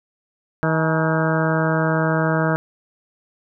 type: harmonic tone with a mistuned harmonic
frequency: 159.6 Hz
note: D#3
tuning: 44 cents sharp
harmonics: 1 / 2 / 3 / 4 / 5 / 6 / 7 / 8 / 9 / 10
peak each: -20 / -25 / -26 / -24 / -31 / -30 / -32 / -29 / -28 / -28 dBFS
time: 0.63-2.56 s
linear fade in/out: 0 ms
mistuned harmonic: 5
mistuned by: +96 cents
effects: none